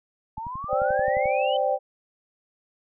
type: exponential sweep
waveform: sine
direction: up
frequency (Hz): 859 to 3082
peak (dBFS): -31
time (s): 0.37-1.57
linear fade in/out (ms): 5
type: click train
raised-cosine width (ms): 5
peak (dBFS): -27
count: 11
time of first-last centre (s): 0.38-1.257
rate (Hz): 11.4
type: chord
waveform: sine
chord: C suspended second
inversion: none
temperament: equal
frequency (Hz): 523.3 / 587.3 / 784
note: C5 / D5 / G5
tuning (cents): 0 / 0 / 0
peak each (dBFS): -25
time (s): 0.68-1.79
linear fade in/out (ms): 50
effects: none